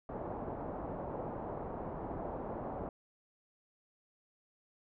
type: low-pass noise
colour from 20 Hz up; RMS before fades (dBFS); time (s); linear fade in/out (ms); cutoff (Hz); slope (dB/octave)
white; -41; 0.09-2.89; 2; 840; 24
effects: none